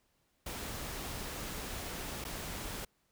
pink noise with dropouts, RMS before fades -41 dBFS, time 0.46-2.85 s, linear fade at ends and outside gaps 5 ms, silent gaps 2.242-2.249 s, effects pink hiss -75 dBFS RMS until 3.11 s

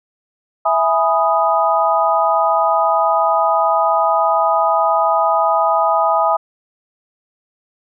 sine chord, E major seventh, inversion none, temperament equal, 659.3 / 830.6 / 987.8 / 1244.5 Hz, E5 / G#5 / B5 / D#6, 0 / 0 / 0 / 0 cents, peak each -17 / -17 / -20 / -17 dBFS, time 0.65-6.37 s, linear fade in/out 10 ms, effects none

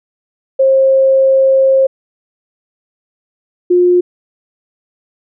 sine tone pair in turn, 534 / 356.4 Hz, C5 / F4, +35 / +35 cents, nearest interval perfect fifth, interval 700 cents, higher first, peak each -6 dBFS, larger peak neither, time 0.59-1.87 / 3.7-4.01 s, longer first, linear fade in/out 10 ms, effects none

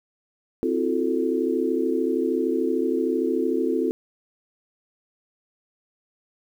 sine chord, F# half-diminished seventh, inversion second, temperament equal with one note detuned, 261.6 / 329.6 / 362.8 / 440 Hz, C4 / E4 / F#4 / A4, 0 / 0 / -34 / 0 cents, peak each -26 dBFS, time 0.63-3.91 s, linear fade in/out 0 ms, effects 9-bit

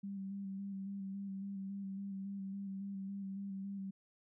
sine tone with vibrato, 196 Hz, G3, in tune, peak -40 dBFS, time 0.03-3.91 s, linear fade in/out 10 ms, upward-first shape square, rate 3.6 Hz, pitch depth 22 cents each way, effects none

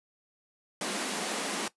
pink high-pass noise, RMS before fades -33 dBFS, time 0.81-1.68 s, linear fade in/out 2 ms, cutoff 180 Hz, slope 96 dB/octave, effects noise-tail reverb RT60 0.1 s tail -17 dB re dry + resampled to 24000 Hz

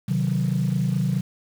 sine chord, C diminished, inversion none, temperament equal, 130.81 / 155.56 / 185 Hz, C3 / Eb3 / Gb3, 0 / 0 / 0 cents, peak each -23 / -24 / -23 dBFS, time 0.08-1.21 s, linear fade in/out 10 ms, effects tanh soft clip ceiling -14 dBFS + 7-bit

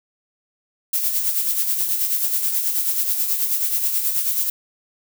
violet noise with tremolo, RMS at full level -19 dBFS, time 0.93-4.5 s, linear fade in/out 5 ms, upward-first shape sine, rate 9.3 Hz, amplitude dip 50%, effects none

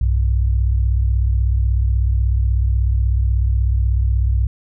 sine tone pair together, 61.86 / 98.2 Hz, B1 / G2, +3 / +4 cents, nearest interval minor sixth, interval 801 cents, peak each -14 / -20 dBFS, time 0.01-4.47 s, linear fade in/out 5 ms, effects none

